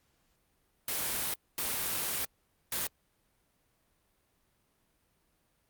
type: noise bursts at uneven times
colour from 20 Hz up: white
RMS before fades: -33 dBFS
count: 3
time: 0.88-1.34 / 1.58-2.25 / 2.72-2.87 s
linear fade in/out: 2 ms
effects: pink hiss -73 dBFS RMS until 5.69 s + Opus 48 kbps